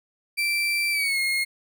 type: tone with pitch glide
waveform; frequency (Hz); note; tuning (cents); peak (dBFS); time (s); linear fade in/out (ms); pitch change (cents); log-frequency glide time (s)
35% pulse; 2343 to 2149; D7 to C7; -5 to +46; -20; 0.37-1.45; 20; -149; 0.91-1.19
effects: none